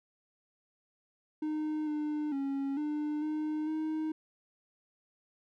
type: tone with pitch steps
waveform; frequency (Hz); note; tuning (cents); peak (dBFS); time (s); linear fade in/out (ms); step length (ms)
triangle; 307.2 / 300.8 / 275.2 / 299.5 / 306.7 / 312.9; D#4 / D4 / C#4 / D4 / D#4 / D#4; -22 / +42 / -12 / +34 / -25 / +10; -29; 1.42-4.12; 5; 450
effects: none